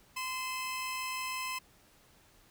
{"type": "tone pair together", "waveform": "sawtooth", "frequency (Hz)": [1030.8, 2600], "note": ["C6", "E7"], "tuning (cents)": [-26, -24], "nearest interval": "octave + major third", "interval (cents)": 1602, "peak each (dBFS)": [-33, -36], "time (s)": [0.16, 1.59], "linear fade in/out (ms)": 10, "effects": ["pink hiss -63 dBFS RMS until 2.5 s"]}